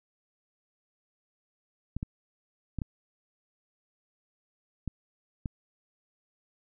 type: clicks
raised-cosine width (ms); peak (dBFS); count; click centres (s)
5; -20; 6; 1.966 / 2.029 / 2.787 / 2.818 / 4.877 / 5.458
effects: none